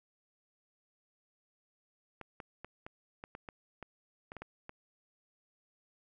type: clicks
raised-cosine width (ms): 0.5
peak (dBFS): -29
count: 12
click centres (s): 2.213 / 2.402 / 2.646 / 2.865 / 3.239 / 3.351 / 3.488 / 3.827 / 4.319 / 4.367 / 4.42 / 4.694
effects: none